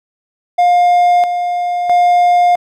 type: tone with tremolo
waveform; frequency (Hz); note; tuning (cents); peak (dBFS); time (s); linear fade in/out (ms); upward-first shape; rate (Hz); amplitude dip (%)
triangle; 708; F5; +23; -5; 0.58-2.56; 10; square; 0.76; 55
effects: none